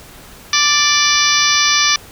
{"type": "harmonic tone", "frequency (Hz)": 587.3, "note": "D5", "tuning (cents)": 0, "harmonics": [2, 3, 4, 5, 6, 7, 8, 9, 10], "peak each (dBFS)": [-19, -20, -18, -23, -19, -23, -20, -20, -18], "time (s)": [0.53, 1.96], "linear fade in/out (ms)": 2, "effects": ["pink hiss -39 dBFS RMS until 2.11 s"]}